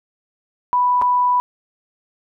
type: tone with dropouts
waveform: sine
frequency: 987.8 Hz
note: B5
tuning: in tune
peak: -13 dBFS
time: 0.73-1.4 s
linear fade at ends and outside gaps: 0 ms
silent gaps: 1.015-1.021 s
effects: none